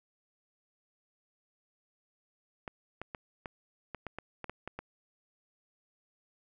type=clicks; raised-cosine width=0.5 ms; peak=-24 dBFS; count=11; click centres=2.678 / 3.016 / 3.148 / 3.458 / 3.947 / 4.067 / 4.186 / 4.443 / 4.496 / 4.676 / 4.79 s; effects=none